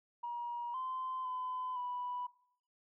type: tone with pitch steps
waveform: sine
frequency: 954 / 1033 / 1014 / 986 Hz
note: A#5 / C6 / B5 / B5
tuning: +40 / -22 / +45 / -3 cents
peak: -36 dBFS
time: 0.23-2.27 s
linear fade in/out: 10 ms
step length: 510 ms
effects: noise-tail reverb RT60 0.6 s tail -18 dB re dry + tanh soft clip ceiling -32 dBFS